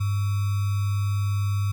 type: tone with sample-and-hold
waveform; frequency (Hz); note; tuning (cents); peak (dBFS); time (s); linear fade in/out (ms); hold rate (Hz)
sine; 100.5; G2; +44; -21; 0-1.72; 10; 1225
effects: none